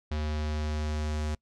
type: tone with low-pass filter sweep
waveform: square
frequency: 76 Hz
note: D#2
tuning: 40 cents flat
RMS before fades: -31 dBFS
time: 0.11-1.35 s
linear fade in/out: 5 ms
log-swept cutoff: 4500 to 7300 Hz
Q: 1.3
effects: noise-tail reverb RT60 0.1 s tail -24 dB re dry